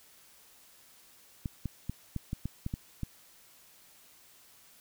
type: clicks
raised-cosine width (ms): 5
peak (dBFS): -21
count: 9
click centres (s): 1.458 / 1.657 / 1.896 / 2.163 / 2.331 / 2.456 / 2.664 / 2.739 / 3.033
effects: white hiss -59 dBFS RMS until 4.8 s